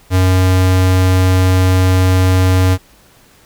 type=tone; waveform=square; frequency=92.7 Hz; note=F#2; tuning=4 cents sharp; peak=-9 dBFS; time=0.1-2.78 s; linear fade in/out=50 ms; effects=pink hiss -47 dBFS RMS until 3.45 s